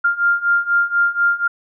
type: beating tone pair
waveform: sine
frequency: 1396.9 / 1401 Hz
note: F6 / F6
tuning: 0 / +5 cents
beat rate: 4.1 Hz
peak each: -18 / -16 dBFS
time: 0.04-1.48 s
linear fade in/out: 10 ms
effects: none